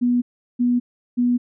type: tone bursts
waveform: sine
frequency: 244.1 Hz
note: B3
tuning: 20 cents flat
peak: -15 dBFS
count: 3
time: 0.01-1.38 s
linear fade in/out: 20 ms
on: 210 ms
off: 370 ms
effects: none